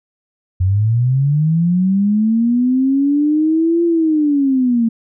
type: linear two-way sweep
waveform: sine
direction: up then down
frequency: 89.1 to 343 to 224.4 Hz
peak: -11 dBFS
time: 0.6-4.89 s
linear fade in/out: 10 ms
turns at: 3.84 s
effects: none